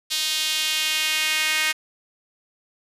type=tone with high-pass filter sweep; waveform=sawtooth; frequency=311.1 Hz; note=D#4; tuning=in tune; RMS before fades=-23 dBFS; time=0.1-1.73 s; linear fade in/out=20 ms; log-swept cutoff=3700 to 2100 Hz; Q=2; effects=resampled to 32000 Hz + 7-bit